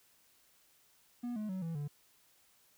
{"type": "tone with pitch steps", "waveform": "triangle", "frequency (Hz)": [242, 213.1, 187.69, 165.29, 145.57], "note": ["B3", "G#3", "F#3", "E3", "D3"], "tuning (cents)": [-35, 45, 25, 5, -15], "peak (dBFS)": -34, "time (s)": [1.23, 1.88], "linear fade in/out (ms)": 10, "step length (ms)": 130, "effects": ["white hiss -68 dBFS RMS until 2.77 s"]}